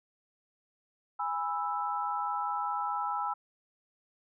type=chord; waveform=sine; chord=E major; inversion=first; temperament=just; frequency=824.1 / 988.9 / 1318.5 Hz; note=G#5 / B5 / E6; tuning=-14 / +2 / 0 cents; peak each=-34 / -35 / -34 dBFS; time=1.19-3.34 s; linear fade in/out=10 ms; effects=none